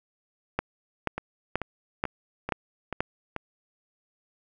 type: two click trains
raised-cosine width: 0.5 ms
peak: -10 / -16 dBFS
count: 6 / 6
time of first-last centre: 0.59-3.005 / 1.18-3.363 s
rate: 2.07 / 2.29 Hz
effects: none